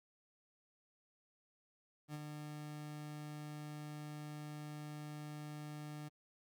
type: tone with ADSR envelope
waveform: 30% pulse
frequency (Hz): 150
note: D3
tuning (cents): +37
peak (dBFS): -39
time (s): 2.08-6.09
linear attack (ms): 61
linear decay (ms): 34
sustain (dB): -4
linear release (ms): 14
effects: Opus 48 kbps

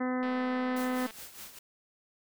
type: harmonic tone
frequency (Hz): 253.5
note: B3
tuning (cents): +45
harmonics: 1 / 2 / 3 / 4 / 5 / 6 / 7 / 8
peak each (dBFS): -30 / -36 / -40 / -42 / -42 / -47 / -44 / -46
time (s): 0-1.07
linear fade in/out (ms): 10
type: click train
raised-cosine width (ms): 0.3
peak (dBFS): -30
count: 195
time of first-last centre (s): 0.23-1.108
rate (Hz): 221
type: noise with tremolo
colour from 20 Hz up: white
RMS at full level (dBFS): -44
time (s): 0.76-1.59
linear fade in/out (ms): 5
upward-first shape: sine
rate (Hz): 4.9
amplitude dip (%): 65
effects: none

